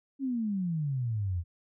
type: exponential sweep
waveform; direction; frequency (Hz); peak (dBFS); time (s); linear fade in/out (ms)
sine; down; 280 to 82.41; -28; 0.19-1.44; 50
effects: none